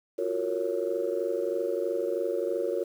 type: chord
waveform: sine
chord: Gb major seventh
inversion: third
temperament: just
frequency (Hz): 346.9 / 370 / 462.5 / 555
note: F4 / Gb4 / Bb4 / Db5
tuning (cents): -12 / 0 / -14 / +2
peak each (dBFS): -33 / -32 / -30 / -31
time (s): 0.18-2.84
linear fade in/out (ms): 10
effects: tanh soft clip ceiling -17 dBFS + 9-bit